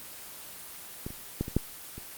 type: clicks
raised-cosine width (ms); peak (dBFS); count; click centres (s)
3; -22 / -29 / -15 / -22 / -10 / -27; 6; 1.065 / 1.105 / 1.41 / 1.481 / 1.566 / 1.98
effects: white hiss -44 dBFS RMS until 2.17 s + Opus 24 kbps